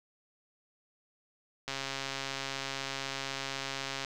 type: click train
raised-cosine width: 0.2 ms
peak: -18 dBFS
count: 323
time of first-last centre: 1.68-4.048 s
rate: 136 Hz
effects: none